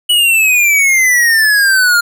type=exponential sweep; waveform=square; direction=down; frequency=2958 to 1396.9 Hz; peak=-8 dBFS; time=0.09-2.01 s; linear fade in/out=10 ms; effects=none